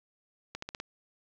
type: accelerating click train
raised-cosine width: 0.2 ms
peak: -20 dBFS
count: 5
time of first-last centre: 0.55-0.801 s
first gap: 74 ms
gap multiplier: 0.89
effects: low-pass 7000 Hz 12 dB/octave + 9-bit